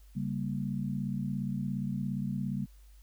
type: chord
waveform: sine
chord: G diminished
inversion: second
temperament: equal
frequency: 138.59 / 196 / 233.1 Hz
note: Db3 / G3 / Bb3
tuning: 0 / 0 / 0 cents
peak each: -35 / -34 / -37 dBFS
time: 0.15-2.66 s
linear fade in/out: 20 ms
effects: added 50 Hz sine -52 dBFS peak until 3.02 s + white hiss -67 dBFS RMS until 3.02 s